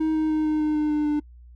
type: tone with pitch steps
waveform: triangle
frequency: 314.8 / 312.3 / 309.7 / 307.3 / 304.8 / 302.3 / 299.9 / 297.5 Hz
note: D#4 / D#4 / D#4 / D#4 / D#4 / D#4 / D4 / D4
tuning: +20 / +7 / -8 / -21 / -36 / -50 / +36 / +22 cents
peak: -18 dBFS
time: 0-1.2 s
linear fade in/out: 10 ms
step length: 150 ms
effects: noise-tail reverb RT60 0.1 s tail -26 dB re dry + added 60 Hz sine -44 dBFS peak until 1.55 s